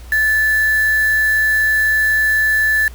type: tone with quantisation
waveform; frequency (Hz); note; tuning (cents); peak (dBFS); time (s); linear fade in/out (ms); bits
sine; 1744; A6; -16; -12; 0.12-2.88; 2; 4
effects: added 60 Hz sine -32 dBFS peak until 2.94 s + pink hiss -44 dBFS RMS until 2.94 s